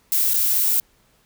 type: noise with dropouts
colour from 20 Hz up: violet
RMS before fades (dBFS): -19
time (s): 0.12-0.8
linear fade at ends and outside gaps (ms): 1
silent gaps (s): 0.336-0.341
effects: pink hiss -60 dBFS RMS until 1.25 s